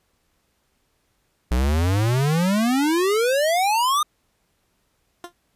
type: exponential sweep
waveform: square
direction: up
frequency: 58.3 to 1244 Hz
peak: -18 dBFS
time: 1.51-4.03 s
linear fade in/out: 5 ms
type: tone with exponential decay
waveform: 15% pulse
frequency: 349.2 Hz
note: F4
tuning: in tune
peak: -23 dBFS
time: 5.24-5.33 s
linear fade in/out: 1 ms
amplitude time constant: 19 ms
effects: pink hiss -68 dBFS RMS until 5.55 s + resampled to 32000 Hz